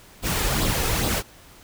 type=noise with flanger; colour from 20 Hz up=pink; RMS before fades=-23 dBFS; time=0.22-1.23 s; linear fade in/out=50 ms; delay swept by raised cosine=0.23 to 2.43 ms; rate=2.4 Hz; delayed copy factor=+0.5; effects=pink hiss -49 dBFS RMS until 1.63 s